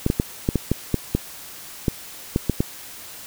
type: clicks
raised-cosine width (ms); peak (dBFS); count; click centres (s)
3; -5; 12; 0.064 / 0.101 / 0.199 / 0.489 / 0.557 / 0.716 / 0.943 / 1.15 / 1.882 / 2.361 / 2.497 / 2.605
effects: white hiss -39 dBFS RMS until 3.26 s